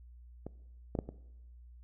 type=clicks; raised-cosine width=2 ms; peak=-27 / -21 / -18 / -28 dBFS; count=4; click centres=0.466 / 0.952 / 0.989 / 1.09 s; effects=noise-tail reverb RT60 1.0 s tail -20 dB re dry + added 60 Hz sine -51 dBFS peak until 1.83 s